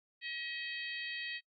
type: harmonic tone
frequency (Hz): 637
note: D#5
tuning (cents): +41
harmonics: 3 / 4 / 5 / 6 / 7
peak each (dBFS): -42 / -44 / -46 / -48 / -49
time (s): 0.21-1.41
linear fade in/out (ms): 50
effects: noise-tail reverb RT60 0.1 s tail -24 dB re dry + AAC 48 kbps